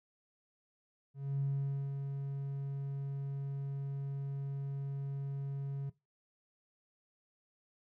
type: tone with ADSR envelope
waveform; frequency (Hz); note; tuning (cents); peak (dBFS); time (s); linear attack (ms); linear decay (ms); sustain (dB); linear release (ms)
triangle; 138.59; C#3; 0; -26; 1.14-5.9; 270; 500; -7; 10
effects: noise-tail reverb RT60 0.2 s tail -19 dB re dry + tanh soft clip ceiling -28 dBFS